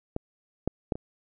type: clicks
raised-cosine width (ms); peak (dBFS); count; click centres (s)
2; -16 / -12 / -12 / -23; 4; 0.164 / 0.676 / 0.922 / 0.955
effects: none